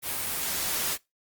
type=noise with level ramp; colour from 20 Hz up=white; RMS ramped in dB=-31 to -28 dBFS; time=0.02-0.98 s; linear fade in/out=50 ms; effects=noise-tail reverb RT60 0.2 s tail -22 dB re dry + Opus 32 kbps